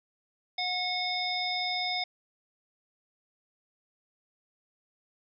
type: harmonic tone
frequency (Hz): 727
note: F#5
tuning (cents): -31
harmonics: 1 / 3 / 5 / 7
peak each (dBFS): -34 / -34 / -34 / -34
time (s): 0.58-2.04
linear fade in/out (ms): 5
effects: none